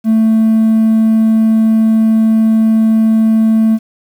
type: tone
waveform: triangle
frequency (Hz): 221.6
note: A3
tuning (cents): +13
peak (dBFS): -4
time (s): 0.04-3.79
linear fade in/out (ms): 50
effects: tanh soft clip ceiling -1 dBFS + 7-bit